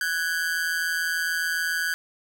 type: ring-modulated tone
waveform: 45% pulse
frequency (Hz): 1569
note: G6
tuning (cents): +1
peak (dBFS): -21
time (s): 0.01-1.94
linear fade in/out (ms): 0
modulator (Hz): 83.5
effects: none